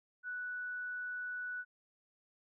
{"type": "tone", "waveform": "sine", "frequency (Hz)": 1480, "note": "F#6", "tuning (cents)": 0, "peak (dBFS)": -38, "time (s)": [0.23, 1.65], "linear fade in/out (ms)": 50, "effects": []}